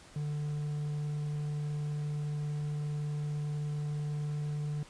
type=tone; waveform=triangle; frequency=148.2 Hz; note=D3; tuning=16 cents sharp; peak=-30 dBFS; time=0.16-4.83 s; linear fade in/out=2 ms; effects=pink hiss -55 dBFS RMS until 4.89 s + resampled to 22050 Hz